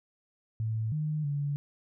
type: tone with pitch steps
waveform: sine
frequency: 110.7 / 152.8 / 143.6 Hz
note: A2 / D#3 / D3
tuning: +11 / -31 / -39 cents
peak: -28 dBFS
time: 0.6-1.56 s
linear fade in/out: 0 ms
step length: 320 ms
effects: none